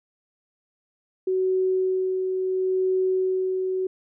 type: tone with tremolo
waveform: sine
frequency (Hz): 374.3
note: F#4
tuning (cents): +20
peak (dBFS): -19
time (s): 1.27-3.87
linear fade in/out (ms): 5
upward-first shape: sine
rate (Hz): 0.73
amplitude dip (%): 35
effects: none